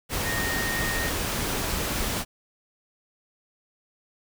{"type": "tone in noise", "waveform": "sine", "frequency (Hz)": 1853, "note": "A#6", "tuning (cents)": -11, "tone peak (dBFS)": -29, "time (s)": [0.23, 1.12], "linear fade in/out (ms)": 50, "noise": "pink", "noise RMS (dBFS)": -28, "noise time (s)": [0.09, 2.25], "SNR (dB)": -4, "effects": []}